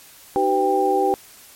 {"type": "tone cluster", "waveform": "sine", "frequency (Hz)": [308.4, 385.1, 502, 792], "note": ["D#4", "G4", "B4", "G5"], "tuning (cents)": [-15, -31, 28, 18], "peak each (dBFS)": [-26, -20, -24, -19], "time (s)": [0.36, 1.14], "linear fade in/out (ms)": 0, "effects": ["white hiss -46 dBFS RMS until 1.55 s", "MP3 64 kbps"]}